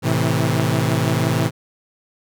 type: chord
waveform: sawtooth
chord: A minor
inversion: none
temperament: equal with one note detuned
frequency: 110 / 130.81 / 161.98 Hz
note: A2 / C3 / E3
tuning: 0 / 0 / -30 cents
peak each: -17 dBFS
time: 0.02-1.51 s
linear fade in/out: 50 ms
effects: none